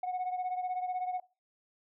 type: beating tone pair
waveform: sine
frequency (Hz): 730 / 746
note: F#5 / F#5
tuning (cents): -24 / +14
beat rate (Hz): 16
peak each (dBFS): -31 / -36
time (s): 0.03-1.2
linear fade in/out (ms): 5
effects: noise-tail reverb RT60 0.3 s tail -21 dB re dry + tanh soft clip ceiling -29 dBFS